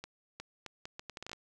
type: accelerating click train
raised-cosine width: 0.2 ms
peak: -25 dBFS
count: 12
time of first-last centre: 0.04-1.332 s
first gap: 360 ms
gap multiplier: 0.73
effects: none